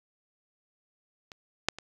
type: clicks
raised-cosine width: 0.2 ms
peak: -27 / -6 / -24 dBFS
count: 3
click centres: 1.318 / 1.686 / 1.786 s
effects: 8-bit